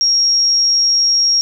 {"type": "tone", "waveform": "sine", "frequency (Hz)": 5588, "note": "F8", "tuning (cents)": 0, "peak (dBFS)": -10, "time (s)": [0.01, 1.41], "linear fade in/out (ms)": 0, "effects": []}